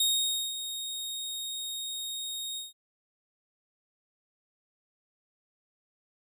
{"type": "tone with ADSR envelope", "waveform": "sawtooth", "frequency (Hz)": 3729, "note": "A#7", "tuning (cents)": 0, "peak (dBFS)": -20, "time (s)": [0, 2.73], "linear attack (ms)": 4, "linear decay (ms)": 530, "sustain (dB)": -11, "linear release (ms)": 160, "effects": []}